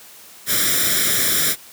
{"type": "noise with comb filter", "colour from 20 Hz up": "white", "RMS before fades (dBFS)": -18, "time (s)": [0.46, 1.56], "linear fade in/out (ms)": 50, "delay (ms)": 0.55, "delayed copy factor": 0.85, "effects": ["white hiss -43 dBFS RMS until 1.72 s", "high-pass 100 Hz 12 dB/octave"]}